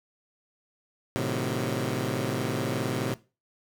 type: chord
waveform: 15% pulse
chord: A diminished seventh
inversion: none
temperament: equal with one note detuned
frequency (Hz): 111.41 / 130.81 / 155.56 / 185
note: A2 / C3 / Eb3 / Gb3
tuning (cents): +22 / 0 / 0 / 0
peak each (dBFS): -26 / -24 / -29 / -29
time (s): 1.16-3.14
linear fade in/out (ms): 0
effects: noise-tail reverb RT60 0.3 s tail -19 dB re dry